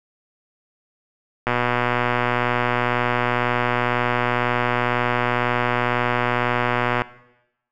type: click train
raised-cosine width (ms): 0.5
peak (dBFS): -5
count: 678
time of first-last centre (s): 1.47-7.019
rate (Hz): 122
effects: noise-tail reverb RT60 0.9 s tail -18 dB re dry